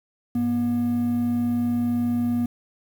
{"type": "tone pair together", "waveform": "triangle", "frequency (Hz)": [100.91, 240], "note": ["G#2", "B3"], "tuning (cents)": [-49, -49], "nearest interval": "octave + minor third", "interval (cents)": 1500, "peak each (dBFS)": [-29, -18], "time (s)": [0.35, 2.46], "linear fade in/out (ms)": 5, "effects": ["tanh soft clip ceiling -13 dBFS", "8-bit"]}